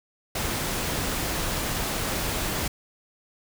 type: noise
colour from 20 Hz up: pink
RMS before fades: -28 dBFS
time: 0.35-2.68 s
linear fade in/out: 5 ms
effects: none